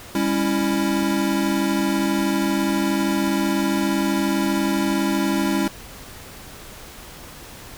square chord, C# diminished, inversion second, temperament equal with one note detuned, 200.2 / 277.2 / 329.6 Hz, G3 / C#4 / E4, +37 / 0 / 0 cents, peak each -24 dBFS, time 0.15-5.68 s, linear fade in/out 2 ms, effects pink hiss -40 dBFS RMS until 7.77 s

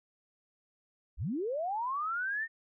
sine linear sweep, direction up, 36.71 to 1850 Hz, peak -31 dBFS, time 1.17-2.48 s, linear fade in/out 50 ms, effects none

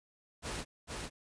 pink noise with echo, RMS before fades -39 dBFS, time 0.42-0.65 s, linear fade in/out 50 ms, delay 450 ms, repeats 1, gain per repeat -2 dB, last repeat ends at 1.1 s, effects resampled to 22050 Hz

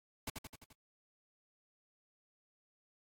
pink noise with echo, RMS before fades -40 dBFS, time 0.27-0.3 s, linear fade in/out 5 ms, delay 86 ms, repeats 5, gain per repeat -4 dB, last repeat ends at 0.73 s, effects AAC 64 kbps

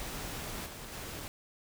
pink noise with level steps, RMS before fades -40 / -45 / -42 dBFS, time 0-1.28 s, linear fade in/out 0 ms, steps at 0.66 / 0.92 s, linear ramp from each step 2 ms, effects none

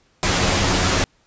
pink noise with comb filter, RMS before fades -18 dBFS, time 0.23-1.04 s, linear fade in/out 0 ms, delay 11 ms, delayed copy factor +0.55, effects pink hiss -60 dBFS RMS until 1.26 s + resampled to 16000 Hz

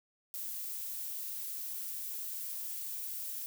violet noise, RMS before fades -40 dBFS, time 0.34-3.46 s, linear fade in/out 0 ms, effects none

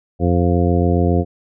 harmonic tone, 87.31 Hz, F2, in tune, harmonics 1 / 2 / 3 / 4 / 5 / 6 / 8, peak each -16 / -19 / -21 / -22 / -23 / -24 / -25 dBFS, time 0.19-1.25 s, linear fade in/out 50 ms, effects none

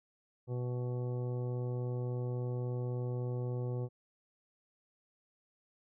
harmonic tone, 123.6 Hz, B2, 2 cents sharp, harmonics 1 / 2 / 3 / 4 / 5 / 6 / 7 / 9, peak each -34 / -48 / -43 / -44 / -56 / -56 / -57 / -61 dBFS, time 0.47-3.89 s, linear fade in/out 50 ms, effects none

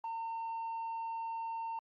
sine tone with tanh clipping, 910 Hz, A#5, 42 cents flat, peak -37 dBFS, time 0.04-1.79 s, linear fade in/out 2 ms, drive 2 dB, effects Opus 24 kbps

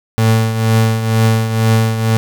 35% pulse tone with tremolo, 111.9 Hz, A2, 30 cents sharp, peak -6 dBFS, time 0.18-2.17 s, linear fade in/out 0 ms, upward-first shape triangle, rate 2.1 Hz, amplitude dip 65%, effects none

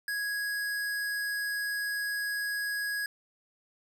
square tone, 1661.2 Hz, G#6, in tune, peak -31 dBFS, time 0.08-3.06 s, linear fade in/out 2 ms, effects none

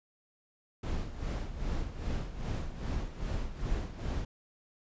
brown noise with tremolo, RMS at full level -32 dBFS, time 0.83-4.25 s, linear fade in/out 5 ms, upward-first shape sine, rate 2.5 Hz, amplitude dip 70%, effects resampled to 16000 Hz

